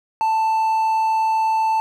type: tone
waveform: triangle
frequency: 884 Hz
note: A5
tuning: 8 cents sharp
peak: -14 dBFS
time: 0.21-1.8 s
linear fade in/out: 0 ms
effects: none